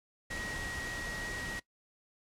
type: tone in noise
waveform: sine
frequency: 1900 Hz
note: A#6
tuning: 33 cents sharp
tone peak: -40 dBFS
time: 0.3-1.6 s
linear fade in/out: 10 ms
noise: pink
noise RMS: -41 dBFS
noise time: 0.3-1.6 s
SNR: -2 dB
effects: noise-tail reverb RT60 0.1 s tail -20 dB re dry + low-pass 9000 Hz 12 dB/octave